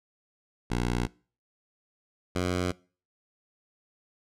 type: tone pair in turn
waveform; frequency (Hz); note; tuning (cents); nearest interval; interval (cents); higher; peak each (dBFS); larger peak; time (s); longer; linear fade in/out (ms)
10% pulse; 60 / 90.06; B1 / F#2; -49 / -46; perfect fifth; 703; second; -18; neither; 0.7-1.07 / 2.35-2.72; neither; 10
effects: noise-tail reverb RT60 0.4 s tail -23 dB re dry + low-pass 9000 Hz 12 dB/octave